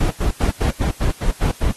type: noise bursts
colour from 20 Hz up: brown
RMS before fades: -17 dBFS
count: 9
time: 0-1.718 s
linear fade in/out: 10 ms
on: 110 ms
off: 91 ms
effects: white hiss -42 dBFS RMS until 1.76 s + AAC 32 kbps